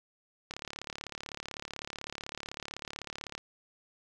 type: click train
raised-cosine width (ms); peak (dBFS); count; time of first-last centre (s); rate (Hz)
0.2; -21; 104; 0.51-3.379; 35.9
effects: none